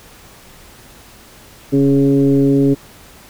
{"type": "tone with frequency modulation", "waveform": "sine", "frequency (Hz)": 277.2, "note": "C#4", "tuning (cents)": 0, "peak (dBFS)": -9, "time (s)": [1.72, 2.75], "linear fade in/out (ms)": 20, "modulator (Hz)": 138, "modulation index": 1, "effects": ["pink hiss -42 dBFS RMS until 3.29 s"]}